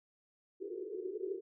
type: band-pass noise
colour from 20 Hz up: pink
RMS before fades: -41 dBFS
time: 0.6-1.41 s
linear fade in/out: 20 ms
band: 350 to 440 Hz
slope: 96 dB/octave
effects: none